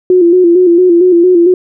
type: tone with vibrato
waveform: sine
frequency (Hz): 353.4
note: F4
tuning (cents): +21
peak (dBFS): -3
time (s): 0.1-1.54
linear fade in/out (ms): 2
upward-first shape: square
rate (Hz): 4.4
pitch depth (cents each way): 58
effects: none